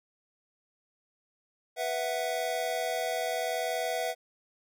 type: chord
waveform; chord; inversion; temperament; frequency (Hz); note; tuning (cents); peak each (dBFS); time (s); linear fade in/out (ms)
square; B suspended fourth; none; equal; 493.9 / 659.3 / 740; B4 / E5 / F#5; 0 / 0 / 0; -36 / -33 / -35; 1.76-4.15; 50
effects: none